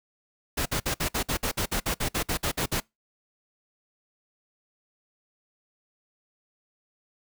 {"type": "noise bursts", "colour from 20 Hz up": "pink", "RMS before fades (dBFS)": -27, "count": 16, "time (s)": [0.57, 2.803], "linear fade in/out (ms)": 10, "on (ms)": 88, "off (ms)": 55, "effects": ["noise-tail reverb RT60 0.2 s tail -25 dB re dry"]}